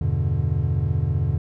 triangle chord, E minor seventh, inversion none, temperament equal, 82.41 / 98 / 123.47 / 146.83 Hz, E2 / G2 / B2 / D3, 0 / 0 / 0 / 0 cents, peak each -23 dBFS, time 0.01-1.38 s, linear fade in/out 5 ms, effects none

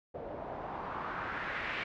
white noise with low-pass filter sweep, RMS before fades -39 dBFS, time 0.14-1.84 s, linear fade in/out 10 ms, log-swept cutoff 550 to 2300 Hz, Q 2.3, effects low-pass 4000 Hz 12 dB/octave

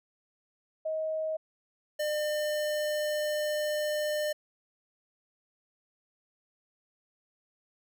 sine / square tone pair in turn, 631 / 602.4 Hz, D#5 / D5, +24 / +44 cents, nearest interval minor second, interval 80 cents, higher first, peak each -29 / -29 dBFS, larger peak neither, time 0.85-1.37 / 1.99-4.33 s, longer second, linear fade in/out 10 ms, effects none

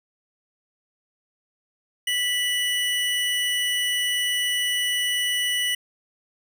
square tone pair together, 1968 / 2949 Hz, B6 / F#7, -7 / -6 cents, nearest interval perfect fifth, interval 701 cents, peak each -27 / -24 dBFS, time 2.07-5.75 s, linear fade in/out 5 ms, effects none

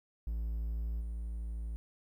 triangle tone with level steps, 56.3 Hz, A1, 40 cents sharp, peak -31 / -34 dBFS, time 0.27-1.76 s, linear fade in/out 0 ms, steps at 1 s, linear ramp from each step 20 ms, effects 12-bit

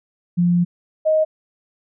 sine tone pair in turn, 174.9 / 625.8 Hz, F3 / D#5, +3 / +10 cents, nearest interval octave + minor seventh, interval 2207 cents, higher second, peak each -13 dBFS, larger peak neither, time 0.37-0.65 / 1.05-1.25 s, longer first, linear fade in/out 20 ms, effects none

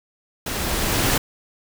pink noise with level ramp, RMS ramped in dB -27 to -18 dBFS, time 0.46-1.18 s, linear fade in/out 5 ms, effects none

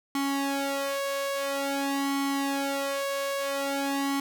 sawtooth tone with flanger, 277.2 Hz, C#4, in tune, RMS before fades -29 dBFS, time 0.15-4.2 s, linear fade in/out 2 ms, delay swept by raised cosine 0.94 to 1.85 ms, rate 0.49 Hz, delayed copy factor +1, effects none

